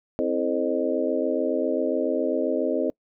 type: harmonic tone with a mistuned harmonic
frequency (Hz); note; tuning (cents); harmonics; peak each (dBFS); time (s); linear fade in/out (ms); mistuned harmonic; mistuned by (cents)
87.31; F2; 0; 3 / 4 / 5 / 6 / 7; -28 / -28 / -28 / -28 / -28; 0.19-2.9; 0; 4; -110
effects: noise-tail reverb RT60 0.1 s tail -26 dB re dry